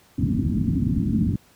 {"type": "low-pass noise", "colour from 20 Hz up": "white", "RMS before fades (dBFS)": -21, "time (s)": [0.18, 1.36], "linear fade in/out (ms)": 5, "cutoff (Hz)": 270, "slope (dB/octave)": 48, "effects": ["pink hiss -56 dBFS RMS until 1.55 s", "high-pass 60 Hz 12 dB/octave"]}